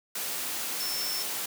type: tone in noise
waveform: sine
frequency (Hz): 5350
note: E8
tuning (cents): +25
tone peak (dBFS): -32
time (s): 0.8-1.23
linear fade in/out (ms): 5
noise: white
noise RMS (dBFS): -33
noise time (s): 0.15-1.46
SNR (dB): -2
effects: high-pass 200 Hz 12 dB/octave